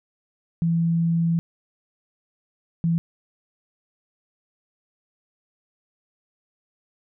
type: tone bursts at uneven times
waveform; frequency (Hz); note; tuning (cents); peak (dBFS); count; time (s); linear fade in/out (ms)
sine; 167; E3; +23; -18; 2; 0.62-1.39 / 2.84-2.98; 0
effects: none